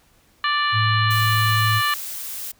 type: harmonic tone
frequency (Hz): 587.3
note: D5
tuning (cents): 0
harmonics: 2 / 3 / 4 / 5 / 6 / 7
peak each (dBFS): -21 / -23 / -31 / -27 / -35 / -30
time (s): 0.44-1.94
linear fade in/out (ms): 2
type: tone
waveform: sine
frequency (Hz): 109.3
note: A2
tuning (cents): -11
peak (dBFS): -19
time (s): 0.72-1.82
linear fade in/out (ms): 50
type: noise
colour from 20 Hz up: blue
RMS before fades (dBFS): -31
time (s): 1.1-2.52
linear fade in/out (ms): 10
effects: pink hiss -58 dBFS RMS until 2.59 s